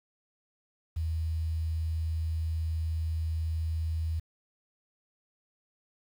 sine tone with quantisation, 80.6 Hz, E2, 38 cents flat, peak -28 dBFS, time 0.96-4.2 s, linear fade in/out 10 ms, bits 9, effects none

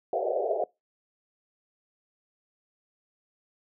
white band-pass noise, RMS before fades -28 dBFS, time 0.13-0.64 s, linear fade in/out 2 ms, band 380 to 740 Hz, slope 96 dB/octave, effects noise-tail reverb RT60 0.2 s tail -22 dB re dry

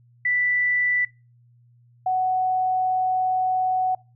sine tone pair in turn, 1975.5 / 743.8 Hz, B6 / F#5, 0 / +9 cents, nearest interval octave + perfect fourth, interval 1691 cents, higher first, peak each -19 dBFS, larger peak neither, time 0.25-1.05 / 2.06-3.95 s, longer second, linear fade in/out 5 ms, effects noise-tail reverb RT60 0.3 s tail -23 dB re dry + added 120 Hz sine -53 dBFS peak until 4.15 s

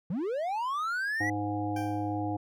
triangle linear sweep, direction up, 149.5 to 1989 Hz, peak -27 dBFS, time 0.1-1.3 s, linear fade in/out 5 ms
harmonic tone, 103.3 Hz, G#2, 9 cents flat, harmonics 1 / 3 / 5 / 7 / 8, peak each -35 / -32 / -42 / -36 / -39 dBFS, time 1.2-2.37 s, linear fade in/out 10 ms
20% pulse tone with exponential decay, 784 Hz, G5, in tune, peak -32 dBFS, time 1.76-2.22 s, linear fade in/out 5 ms, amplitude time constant 100 ms
effects none

